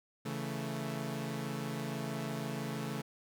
sawtooth chord, A major, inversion first, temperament equal, 138.59 / 164.81 / 220 Hz, C#3 / E3 / A3, 0 / 0 / 0 cents, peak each -36 / -38 / -36 dBFS, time 0.25-3.02 s, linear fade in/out 10 ms, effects none

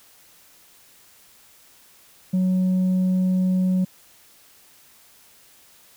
sine tone with tanh clipping, 185 Hz, F#3, in tune, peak -18 dBFS, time 2.33-3.85 s, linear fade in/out 10 ms, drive 2 dB, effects white hiss -53 dBFS RMS until 5.96 s

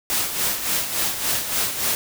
white noise with tremolo, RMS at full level -21 dBFS, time 0.1-1.95 s, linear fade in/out 0 ms, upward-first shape sine, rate 3.5 Hz, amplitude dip 60%, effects none

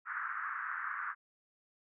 pink band-pass noise, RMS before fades -39 dBFS, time 0.05-1.15 s, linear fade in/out 50 ms, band 1200 to 1700 Hz, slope 48 dB/octave, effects none

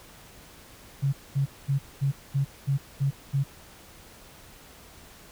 sine tone bursts, 138.3 Hz, C#3, 4 cents flat, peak -21 dBFS, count 8, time 1.02-3.44 s, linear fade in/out 20 ms, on 110 ms, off 220 ms, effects pink hiss -50 dBFS RMS until 5.31 s

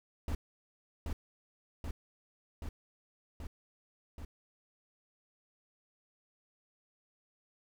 brown noise with echo, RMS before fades -34 dBFS, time 0.28-0.35 s, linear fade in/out 2 ms, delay 780 ms, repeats 5, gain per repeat -2 dB, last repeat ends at 4.25 s, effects none

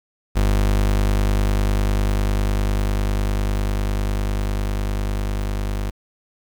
35% pulse tone with level ramp, 50 Hz, G1, 35 cents sharp, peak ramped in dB -13 to -20 dBFS, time 0.35-5.91 s, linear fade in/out 20 ms, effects 8-bit

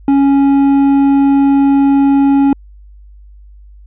sine tone with hard clipping, 277.2 Hz, C#4, in tune, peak -8 dBFS, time 0.08-2.53 s, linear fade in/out 2 ms, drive 6 dB, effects added 50 Hz sine -35 dBFS peak until 3.86 s + resampled to 8000 Hz

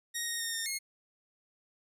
10% pulse tone with pitch steps, 1874 / 1863 / 1841 / 1826 / 2158 Hz, A#6 / A#6 / A#6 / A#6 / C#7, +9 / -2 / -22 / -36 / -47 cents, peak -24 dBFS, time 0.14-0.79 s, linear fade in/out 20 ms, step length 130 ms, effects resampled to 32000 Hz

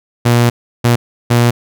sawtooth tone bursts at uneven times, 119.5 Hz, A#2, 43 cents sharp, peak -4 dBFS, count 3, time 0.25-0.5 / 0.84-0.96 / 1.3-1.51 s, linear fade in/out 10 ms, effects none

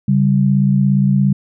sine tone pair together, 138.59 / 195.81 Hz, C#3 / G3, 0 / -2 cents, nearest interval tritone, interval 598 cents, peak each -13 dBFS, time 0.08-1.33 s, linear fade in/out 5 ms, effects none

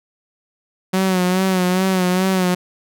sawtooth tone with vibrato, 185.2 Hz, F#3, 2 cents sharp, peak -11 dBFS, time 0.93-2.55 s, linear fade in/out 10 ms, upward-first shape sine, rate 2.4 Hz, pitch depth 50 cents each way, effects none

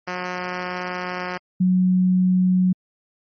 5% pulse / sine tone pair in turn, 180.7 / 183.75 Hz, F#3 / F#3, -41 / -12 cents, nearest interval unison, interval 29 cents, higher second, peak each -14 / -14 dBFS, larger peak neither, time 0.07-1.38 / 1.6-2.73 s, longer first, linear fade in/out 10 ms, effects low-pass 4000 Hz 12 dB/octave + MP3 32 kbps

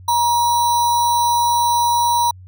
sine tone with sample-and-hold, 949 Hz, A#5, 31 cents sharp, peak -13 dBFS, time 0.08-2.31 s, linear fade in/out 5 ms, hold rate 4900 Hz, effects added 92 Hz sine -37 dBFS peak until 2.47 s

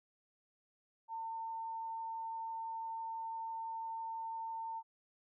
sine tone, 903 Hz, A5, 45 cents sharp, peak -39 dBFS, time 1.08-4.83 s, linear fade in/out 50 ms, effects none

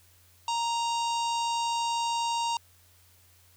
harmonic tone with a mistuned harmonic, 932.3 Hz, A#5, in tune, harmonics 1 / 3 / 4 / 5 / 6 / 7 / 8 / 9, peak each -27 / -37 / -39 / -41 / -43 / -44 / -45 / -46 dBFS, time 0.48-2.57 s, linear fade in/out 2 ms, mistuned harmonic 8, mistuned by -20 cents, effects added 88 Hz sine -61 dBFS peak until 3.56 s + white hiss -61 dBFS RMS until 3.56 s

